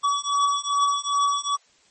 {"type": "beating tone pair", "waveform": "square", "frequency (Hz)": [1137, 1139.5], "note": ["C#6", "C#6"], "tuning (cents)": [44, 47], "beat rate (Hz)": 2.5, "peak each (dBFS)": -24, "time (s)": [0.03, 1.57], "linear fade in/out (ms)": 20, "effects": ["white hiss -59 dBFS RMS until 1.9 s", "MP3 32 kbps"]}